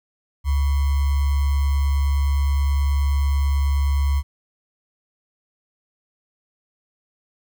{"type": "tone with sample-and-hold", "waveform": "sine", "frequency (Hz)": 70.3, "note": "C#2", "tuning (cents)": 25, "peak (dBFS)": -16, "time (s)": [0.44, 4.23], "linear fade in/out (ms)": 50, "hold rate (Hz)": 1050, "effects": []}